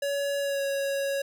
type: tone with pitch glide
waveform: square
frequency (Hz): 564 to 554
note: C#5 to C#5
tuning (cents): +30 to -1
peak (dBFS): -27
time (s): 0.02-1.22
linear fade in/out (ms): 5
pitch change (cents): -31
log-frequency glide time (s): 0.4-0.62
effects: none